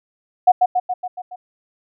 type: tone with echo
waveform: sine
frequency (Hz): 730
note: F#5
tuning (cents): -24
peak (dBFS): -6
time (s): 0.47-0.52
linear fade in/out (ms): 10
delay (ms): 140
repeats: 6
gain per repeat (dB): -4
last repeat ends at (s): 1.36
effects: none